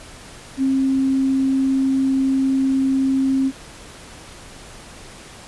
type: tone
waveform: sine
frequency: 267.2 Hz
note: C4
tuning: 36 cents sharp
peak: -15 dBFS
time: 0.57-3.52 s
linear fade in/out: 50 ms
effects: pink hiss -40 dBFS RMS until 5.47 s + resampled to 24000 Hz